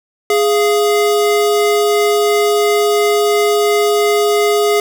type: tone pair together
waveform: square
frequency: 415.3 / 691.2 Hz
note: G#4 / F5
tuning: 0 / -18 cents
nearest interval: major sixth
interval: 882 cents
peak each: -12 / -19 dBFS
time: 0.3-4.8 s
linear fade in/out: 2 ms
effects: 8-bit